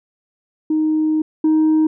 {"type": "tone pair in turn", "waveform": "sine", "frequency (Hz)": [311.1, 312.8], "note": ["D#4", "D#4"], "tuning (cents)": [0, 9], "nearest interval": "unison", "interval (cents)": 9, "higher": "second", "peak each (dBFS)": [-13, -9], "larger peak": "second", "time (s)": [[0.7, 1.22], [1.44, 1.87]], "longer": "first", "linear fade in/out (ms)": 5, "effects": ["tanh soft clip ceiling -10 dBFS"]}